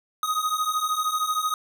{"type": "beating tone pair", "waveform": "square", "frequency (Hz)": [1244.5, 1257.5], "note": ["D#6", "D#6"], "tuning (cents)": [0, 18], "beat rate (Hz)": 13, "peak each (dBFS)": [-28, -26], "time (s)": [0.23, 1.54], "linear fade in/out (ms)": 2, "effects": []}